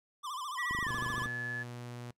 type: tone with vibrato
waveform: square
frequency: 1101 Hz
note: C#6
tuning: 12 cents flat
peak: -38 dBFS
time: 0.23-1.27 s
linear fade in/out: 20 ms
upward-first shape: sine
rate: 14 Hz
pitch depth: 160 cents each way
type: tone with pitch glide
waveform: sine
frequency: 1938 to 1716.6 Hz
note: B6 to A6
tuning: -33 to -43 cents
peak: -34 dBFS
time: 0.57-1.64 s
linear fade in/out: 20 ms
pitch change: -210 cents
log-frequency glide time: 0.82-0.89 s
type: click train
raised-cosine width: 3 ms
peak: -29 dBFS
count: 15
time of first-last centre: 0.71-1.259 s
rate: 25.5 Hz
type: tone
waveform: sawtooth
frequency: 121.2 Hz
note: B2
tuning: 32 cents flat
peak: -38 dBFS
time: 0.88-2.11 s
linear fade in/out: 5 ms
effects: noise-tail reverb RT60 0.1 s tail -21 dB re dry + low-pass 12000 Hz 12 dB/octave